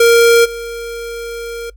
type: tone with level steps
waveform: square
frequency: 466.8 Hz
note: A#4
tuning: 2 cents sharp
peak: -6 / -23 dBFS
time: 0-1.7 s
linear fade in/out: 5 ms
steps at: 0.44 s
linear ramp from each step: 20 ms
effects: noise-tail reverb RT60 0.1 s tail -21 dB re dry + added 50 Hz sine -38 dBFS peak until 1.76 s